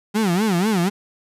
35% pulse tone with vibrato, 194.9 Hz, G3, 10 cents flat, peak -15 dBFS, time 0.14-0.9 s, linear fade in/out 20 ms, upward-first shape sine, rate 4.1 Hz, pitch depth 240 cents each way, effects resampled to 32000 Hz

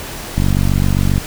click train, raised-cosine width 5 ms, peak -3 dBFS, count 39, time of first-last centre 0.38-1.18 s, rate 47.5 Hz, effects pink hiss -28 dBFS RMS until 1.26 s

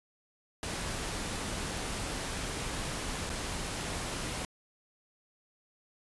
pink noise with dropouts, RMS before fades -36 dBFS, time 0.63-4.45 s, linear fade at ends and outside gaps 1 ms, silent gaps 3.294-3.3 s, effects resampled to 24000 Hz

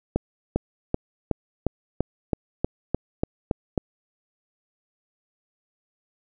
accelerating click train, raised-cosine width 2 ms, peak -8 dBFS, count 12, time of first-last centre 0.16-3.778 s, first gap 400 ms, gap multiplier 0.96, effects none

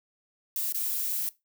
violet noise with dropouts, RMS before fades -30 dBFS, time 0.56-1.29 s, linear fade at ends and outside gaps 1 ms, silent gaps 0.724-0.745 s, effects noise-tail reverb RT60 0.2 s tail -19 dB re dry

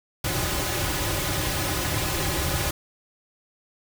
pink noise with comb filter, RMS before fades -26 dBFS, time 0.24-2.71 s, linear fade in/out 5 ms, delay 4.4 ms, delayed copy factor -0.95, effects none

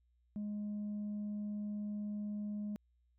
sine tone, 208 Hz, G#3, 3 cents sharp, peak -35 dBFS, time 0.36-2.76 s, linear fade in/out 0 ms, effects tanh soft clip ceiling -36 dBFS + added 60 Hz sine -70 dBFS peak until 3.18 s

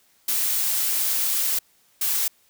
blue noise bursts at uneven times, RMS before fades -23 dBFS, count 2, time 0.28-1.59 / 2.01-2.28 s, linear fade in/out 5 ms, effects white hiss -61 dBFS RMS until 2.49 s

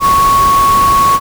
sine tone in noise, 1108.7 Hz, C#6, in tune, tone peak -6 dBFS, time 0-1.2 s, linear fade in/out 50 ms, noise pink, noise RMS -19 dBFS, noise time 0-1.2 s, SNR +10 dB, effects none

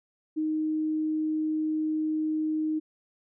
sine tone, 311.1 Hz, D#4, in tune, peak -25 dBFS, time 0.36-2.8 s, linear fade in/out 20 ms, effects none

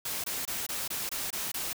white noise bursts, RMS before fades -34 dBFS, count 8, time 0.05-1.731 s, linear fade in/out 5 ms, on 190 ms, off 23 ms, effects none

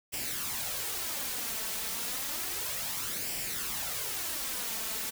white noise with flanger, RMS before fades -35 dBFS, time 0.12-5.11 s, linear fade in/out 20 ms, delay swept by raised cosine 0.38 to 4.58 ms, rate 0.31 Hz, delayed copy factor +0.55, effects none

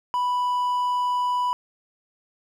triangle tone, 987.8 Hz, B5, in tune, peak -19 dBFS, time 0.14-1.53 s, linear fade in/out 0 ms, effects none

